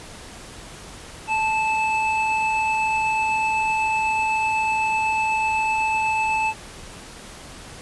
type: tone pair together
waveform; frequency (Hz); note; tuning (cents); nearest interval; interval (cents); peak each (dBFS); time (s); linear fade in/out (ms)
triangle; 876 / 2620; A5 / E7; -8 / -11; octave + perfect fifth; 1897; -19 / -22; 1.27-6.54; 50
effects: pink hiss -40 dBFS RMS until 7.81 s + resampled to 24000 Hz